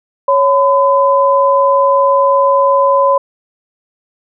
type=tone pair together; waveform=sine; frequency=554.4 / 1011.5 Hz; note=C#5 / B5; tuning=0 / +41 cents; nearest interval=minor seventh; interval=1041 cents; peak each=-10 dBFS; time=0.28-3.18 s; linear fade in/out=5 ms; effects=none